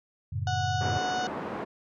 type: chord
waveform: sine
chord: F# minor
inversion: none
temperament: just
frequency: 92.5 / 111 / 138.75 Hz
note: F#2 / A2 / C#3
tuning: 0 / +16 / +2 cents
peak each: -32 / -32 / -35 dBFS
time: 0.32-0.98 s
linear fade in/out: 10 ms
type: harmonic tone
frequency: 736 Hz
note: F#5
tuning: 9 cents flat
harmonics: 1 / 2 / 4 / 5 / 6 / 7 / 8 / 9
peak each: -29 / -35 / -41 / -43 / -45 / -46 / -47 / -48 dBFS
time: 0.47-1.27 s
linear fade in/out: 2 ms
type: band-pass noise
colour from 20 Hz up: pink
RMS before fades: -35 dBFS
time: 0.8-1.65 s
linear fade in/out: 20 ms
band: 240 to 1100 Hz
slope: 12 dB/octave
effects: none